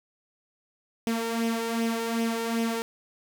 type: tone with flanger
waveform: sawtooth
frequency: 229 Hz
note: A#3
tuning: 31 cents flat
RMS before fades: -28 dBFS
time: 1.07-2.82 s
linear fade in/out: 0 ms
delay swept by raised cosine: 0.34 to 2.24 ms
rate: 2.6 Hz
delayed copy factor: +0.55
effects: none